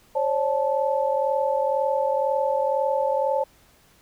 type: tone cluster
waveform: sine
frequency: 537 / 579 / 874 Hz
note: C5 / D5 / A5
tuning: +45 / -25 / -12 cents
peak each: -23 / -26 / -25 dBFS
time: 0.15-3.44 s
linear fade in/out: 10 ms
effects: pink hiss -57 dBFS RMS until 4.01 s